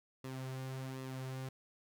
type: tone with flanger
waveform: sawtooth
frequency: 131.3 Hz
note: C3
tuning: 6 cents sharp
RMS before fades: -43 dBFS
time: 0.24-1.49 s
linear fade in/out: 5 ms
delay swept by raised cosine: 1.3 to 4.6 ms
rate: 1.3 Hz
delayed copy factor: -0.55
effects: none